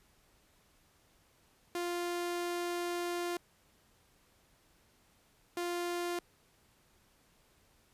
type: tone bursts at uneven times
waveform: sawtooth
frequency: 349.2 Hz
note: F4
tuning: in tune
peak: -30 dBFS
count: 2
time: 1.75-3.37 / 5.57-6.19 s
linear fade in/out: 2 ms
effects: pink hiss -68 dBFS RMS until 7.93 s + resampled to 32000 Hz